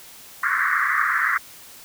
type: band-pass noise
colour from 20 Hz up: white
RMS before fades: -21 dBFS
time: 0.43-1.38 s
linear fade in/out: 5 ms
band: 1100 to 2000 Hz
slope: 96 dB/octave
effects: white hiss -44 dBFS RMS until 1.84 s